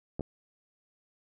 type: clicks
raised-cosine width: 2 ms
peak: -21 dBFS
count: 2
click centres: 0.195 / 0.208 s
effects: none